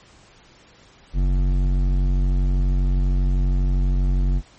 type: tone with hard clipping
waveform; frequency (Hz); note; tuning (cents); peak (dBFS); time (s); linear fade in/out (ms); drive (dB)
sine; 46.25; F#1; 0; -18; 1.13-4.42; 50; 11
effects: pink hiss -51 dBFS RMS until 4.58 s + MP3 32 kbps